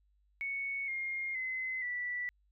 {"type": "tone with pitch steps", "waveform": "sine", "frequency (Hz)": [2217, 2129, 2045, 1963.7], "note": ["C#7", "C7", "C7", "B6"], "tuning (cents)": [0, 30, -40, -10], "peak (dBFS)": -34, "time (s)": [0.41, 2.29], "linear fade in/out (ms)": 0, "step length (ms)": 470, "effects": ["added 50 Hz sine -68 dBFS peak until 2.51 s"]}